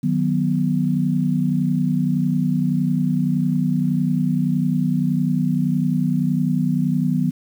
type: chord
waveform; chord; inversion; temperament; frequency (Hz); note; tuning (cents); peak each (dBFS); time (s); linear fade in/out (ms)
sine; B major; first; just; 154.34 / 185.21 / 246.9; D#3 / F#3 / B3; -14 / +2 / 0; -21; 0.03-7.31; 10
effects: 8-bit